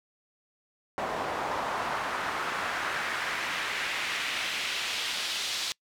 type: noise with band-pass filter sweep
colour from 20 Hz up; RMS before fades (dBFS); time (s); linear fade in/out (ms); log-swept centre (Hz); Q
pink; -32; 0.98-5.72; 0; 770 to 4100; 1.4
effects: noise-tail reverb RT60 0.1 s tail -25 dB re dry